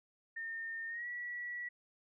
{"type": "tone with pitch glide", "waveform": "sine", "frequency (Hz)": [1820, 1939.4], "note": ["A#6", "B6"], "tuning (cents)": [-42, -32], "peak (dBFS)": -39, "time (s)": [0.36, 1.69], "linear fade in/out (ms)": 10, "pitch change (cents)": 110, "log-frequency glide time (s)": [0.88, 1.07], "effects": []}